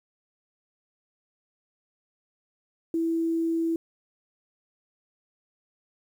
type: tone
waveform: sine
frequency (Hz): 329.6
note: E4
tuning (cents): 0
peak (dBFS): -23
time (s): 2.94-3.76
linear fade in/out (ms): 2
effects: 9-bit